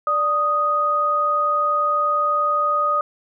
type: tone pair together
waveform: sine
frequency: 587.3 / 1244.4 Hz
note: D5 / D#6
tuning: 0 / 0 cents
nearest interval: octave + minor second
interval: 1300 cents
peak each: -25 / -17 dBFS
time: 0.07-3.01 s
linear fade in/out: 2 ms
effects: none